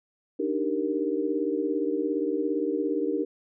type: chord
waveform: sine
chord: Eb major seventh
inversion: third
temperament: equal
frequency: 293.7 / 311.1 / 392 / 466.2 Hz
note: D4 / Eb4 / G4 / Bb4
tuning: 0 / 0 / 0 / 0 cents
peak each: -30 dBFS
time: 0.39-3.25 s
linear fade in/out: 10 ms
effects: none